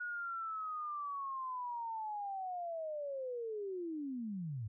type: linear sweep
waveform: sine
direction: down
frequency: 1460 to 98.9 Hz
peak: -38 dBFS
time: 0-4.68 s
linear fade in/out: 10 ms
effects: none